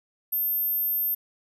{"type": "tone", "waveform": "sine", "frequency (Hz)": 13290, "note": "G#9", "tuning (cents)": 0, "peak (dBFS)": -23, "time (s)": [0.32, 1.15], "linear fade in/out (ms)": 10, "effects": []}